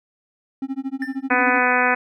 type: tone with tremolo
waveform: triangle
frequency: 268.4 Hz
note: C4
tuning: 44 cents sharp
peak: -19 dBFS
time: 0.62-1.59 s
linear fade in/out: 2 ms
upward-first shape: sine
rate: 13 Hz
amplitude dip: 100%
type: tone with exponential decay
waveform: triangle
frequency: 1786 Hz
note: A6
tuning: 25 cents sharp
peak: -23 dBFS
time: 1.02-1.28 s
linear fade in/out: 1 ms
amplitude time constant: 56 ms
type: harmonic tone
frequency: 249.3 Hz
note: B3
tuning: 16 cents sharp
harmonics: 1 / 2 / 3 / 4 / 5 / 6 / 7 / 8 / 9 / 10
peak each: -27 / -25 / -23 / -24 / -26 / -22 / -23 / -26 / -27 / -27 dBFS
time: 1.3-1.95 s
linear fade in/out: 10 ms
effects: none